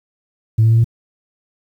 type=tone with pitch steps; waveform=sine; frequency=110.8 / 112.35 / 113.92 / 115.51 Hz; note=A2 / A2 / A#2 / A#2; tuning=+13 / +37 / -39 / -15 cents; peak=-7 dBFS; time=0.58-0.844 s; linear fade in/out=10 ms; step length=66 ms; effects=tanh soft clip ceiling -6 dBFS + 8-bit